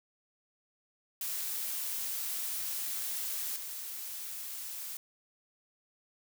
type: noise with level steps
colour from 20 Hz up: blue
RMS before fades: -36 / -41 dBFS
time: 1.21-4.97 s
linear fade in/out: 2 ms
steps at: 3.56 s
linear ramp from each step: 2 ms
effects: none